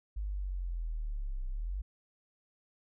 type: linear two-way sweep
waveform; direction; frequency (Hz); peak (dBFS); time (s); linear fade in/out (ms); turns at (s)
sine; down then up; 51.91 to 31 to 51.91; -33; 0.16-1.82; 10; 1.48
effects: none